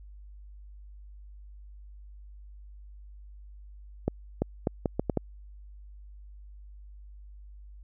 accelerating click train, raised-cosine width 2 ms, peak -12 dBFS, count 7, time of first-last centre 4.08-5.173 s, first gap 340 ms, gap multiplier 0.74, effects added 50 Hz sine -45 dBFS peak until 7.83 s

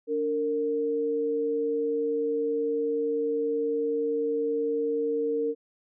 sine tone pair together, 290 / 459.5 Hz, D4 / A#4, -22 / -25 cents, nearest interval minor sixth, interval 797 cents, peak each -32 / -25 dBFS, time 0.07-5.55 s, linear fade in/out 50 ms, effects none

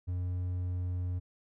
triangle tone, 89.9 Hz, F#2, 49 cents flat, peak -29 dBFS, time 0.07-1.2 s, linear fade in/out 20 ms, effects none

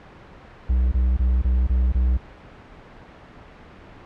triangle tone bursts, 62.4 Hz, B1, 19 cents sharp, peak -14 dBFS, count 6, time 0.69-2.175 s, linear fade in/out 10 ms, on 230 ms, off 21 ms, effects pink hiss -44 dBFS RMS until 4.05 s + low-pass 2000 Hz 12 dB/octave

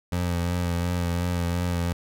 25% pulse tone with vibrato, 87.31 Hz, F2, in tune, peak -20 dBFS, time 0.12-1.93 s, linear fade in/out 5 ms, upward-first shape sine, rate 2.8 Hz, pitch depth 27 cents each way, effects none

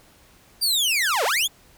sawtooth linear two-way sweep, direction down then up, 4789 to 415.3 to 3598 Hz, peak -16 dBFS, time 0.61-1.48 s, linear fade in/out 20 ms, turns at 1.24 s, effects pink hiss -54 dBFS RMS until 1.77 s

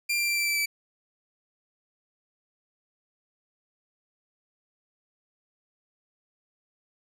sawtooth tone with pitch steps, 2382 / 2368 / 2355 / 2341 / 2328 / 2314 Hz, D7 / D7 / D7 / D7 / D7 / D7, +24 / +14 / +4 / -6 / -16 / -26 cents, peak -21 dBFS, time 0.09-0.66 s, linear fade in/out 10 ms, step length 95 ms, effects none

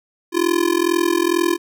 square tone with amplitude modulation, 343.3 Hz, F4, 30 cents flat, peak -12 dBFS, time 0.32-1.58 s, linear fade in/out 50 ms, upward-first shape sine, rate 42.2 Hz, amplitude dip 95%, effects none

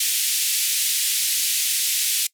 white band-pass noise, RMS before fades -22 dBFS, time 0-2.27 s, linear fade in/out 5 ms, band 2400 to 13000 Hz, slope 24 dB/octave, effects noise-tail reverb RT60 0.1 s tail -22 dB re dry

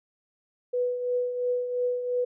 sine tone with tremolo, 493.5 Hz, B4, 1 cent flat, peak -22 dBFS, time 0.73-2.25 s, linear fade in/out 10 ms, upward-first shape triangle, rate 2.9 Hz, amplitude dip 60%, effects none

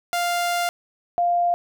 sawtooth / sine tone pair in turn, 698.5 / 698.5 Hz, F5 / F5, 0 / 0 cents, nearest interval unison, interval 0 cents, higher neither, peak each -17 dBFS, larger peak neither, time 0.13-0.69 / 1.18-1.54 s, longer first, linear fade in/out 0 ms, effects none

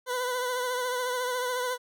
20% pulse tone with vibrato, 499.5 Hz, B4, 20 cents sharp, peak -23 dBFS, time 0.06-1.78 s, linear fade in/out 50 ms, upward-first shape triangle, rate 14 Hz, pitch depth 45 cents each way, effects none

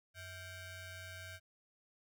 sawtooth ring-modulated tone, 740 Hz, F#5, in tune, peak -40 dBFS, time 0.14-1.4 s, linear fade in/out 50 ms, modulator 832 Hz, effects none

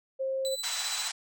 sine tone, 532 Hz, C5, 29 cents sharp, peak -28 dBFS, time 0.19-0.56 s, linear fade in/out 20 ms
30% pulse tone with tremolo, 3984 Hz, B7, 14 cents sharp, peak -29 dBFS, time 0.45-1.08 s, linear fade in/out 0 ms, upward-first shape sine, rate 15 Hz, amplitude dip 50%
white band-pass noise, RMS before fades -35 dBFS, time 0.63-1.12 s, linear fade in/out 10 ms, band 690 to 8400 Hz, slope 48 dB/octave
effects none

